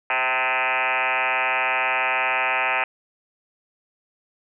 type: tone with frequency modulation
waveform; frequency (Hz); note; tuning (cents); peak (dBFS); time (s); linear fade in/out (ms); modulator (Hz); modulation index
sine; 1661.2; G#6; 0; -19; 0.1-2.84; 2; 126; 7.9
effects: none